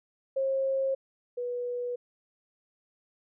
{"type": "tone pair in turn", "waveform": "sine", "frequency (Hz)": [537, 488.5], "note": ["C5", "B4"], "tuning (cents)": [45, -19], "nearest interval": "major second", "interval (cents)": 164, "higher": "first", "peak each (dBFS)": [-25, -30], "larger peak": "first", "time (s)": [[0.36, 0.95], [1.37, 1.96]], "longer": "neither", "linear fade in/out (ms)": 10, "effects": []}